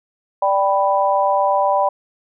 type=chord; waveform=sine; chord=G major; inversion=second; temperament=equal; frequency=587.3 / 784 / 987.8 Hz; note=D5 / G5 / B5; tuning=0 / 0 / 0 cents; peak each=-18 dBFS; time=0.42-1.89 s; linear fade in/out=5 ms; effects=none